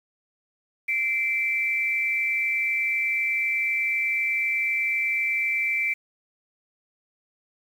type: tone pair together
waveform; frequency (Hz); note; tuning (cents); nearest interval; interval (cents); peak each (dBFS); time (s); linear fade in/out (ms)
sine; 2084 / 2332; C7 / D7; -7 / -13; major second; 194; -28 / -23; 0.88-5.94; 10
effects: 8-bit